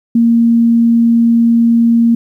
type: tone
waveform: sine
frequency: 232.3 Hz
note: A#3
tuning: 6 cents flat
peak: -6 dBFS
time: 0.15-2.15 s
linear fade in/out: 5 ms
effects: 8-bit